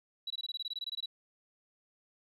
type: tone bursts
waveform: sine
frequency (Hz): 3917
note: B7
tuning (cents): -15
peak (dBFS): -34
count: 15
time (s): 0.27-1.059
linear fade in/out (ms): 5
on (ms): 33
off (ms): 21
effects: tanh soft clip ceiling -30 dBFS